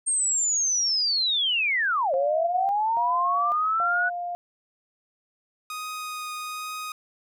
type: linear two-way sweep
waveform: sine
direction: down then up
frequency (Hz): 8640 to 522 to 1490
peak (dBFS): -21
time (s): 0.06-4.1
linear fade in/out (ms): 20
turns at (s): 2.14
type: tone bursts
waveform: sine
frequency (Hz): 703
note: F5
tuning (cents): +11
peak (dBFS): -28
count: 3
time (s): 2.14-4.35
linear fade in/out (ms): 0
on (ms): 550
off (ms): 280
type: tone with vibrato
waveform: sawtooth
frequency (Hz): 1244.5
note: D#6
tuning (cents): 0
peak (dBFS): -28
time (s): 5.7-6.92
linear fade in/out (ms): 2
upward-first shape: triangle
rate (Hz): 1.2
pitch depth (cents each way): 10
effects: none